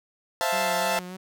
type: chord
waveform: sawtooth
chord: F major seventh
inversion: second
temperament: equal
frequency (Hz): 523.3 / 659.3 / 698.5 / 880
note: C5 / E5 / F5 / A5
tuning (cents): 0 / 0 / 0 / 0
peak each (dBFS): -27 / -24 / -26 / -24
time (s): 0.41-0.99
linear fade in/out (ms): 0
type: tone with vibrato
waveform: sawtooth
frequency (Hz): 185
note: F#3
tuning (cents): 0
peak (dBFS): -32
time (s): 0.52-1.17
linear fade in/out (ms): 10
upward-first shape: sine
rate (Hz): 3.3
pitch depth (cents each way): 47
effects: none